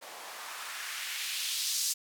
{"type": "noise with band-pass filter sweep", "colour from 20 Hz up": "blue", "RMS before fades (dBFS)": -36, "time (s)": [0.01, 1.94], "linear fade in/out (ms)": 20, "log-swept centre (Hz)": [580, 5900], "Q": 1.4, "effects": []}